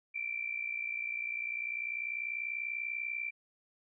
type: tone with amplitude modulation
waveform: sine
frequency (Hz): 2349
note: D7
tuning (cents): 0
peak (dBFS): -31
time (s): 0.14-3.31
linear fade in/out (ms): 20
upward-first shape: sine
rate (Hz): 60.2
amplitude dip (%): 75
effects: none